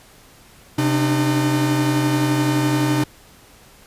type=tone cluster; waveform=45% pulse; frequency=131.5 / 291.5 / 303.2 Hz; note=C3 / D4 / D#4; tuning=+9 / -13 / -45 cents; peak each=-20 / -28 / -19 dBFS; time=0.78-3.04 s; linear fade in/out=5 ms; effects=pink hiss -48 dBFS RMS until 3.86 s + resampled to 32000 Hz